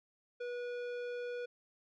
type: tone with tanh clipping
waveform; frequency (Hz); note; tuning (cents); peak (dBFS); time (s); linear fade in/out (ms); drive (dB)
triangle; 486.5; B4; -26; -40; 0.4-1.46; 10; 18
effects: none